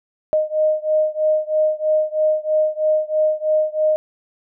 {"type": "beating tone pair", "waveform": "sine", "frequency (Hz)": [617, 620.1], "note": ["D#5", "D#5"], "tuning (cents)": [-15, -6], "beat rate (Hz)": 3.1, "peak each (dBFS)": [-18, -19], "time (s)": [0.33, 3.96], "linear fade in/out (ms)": 0, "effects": []}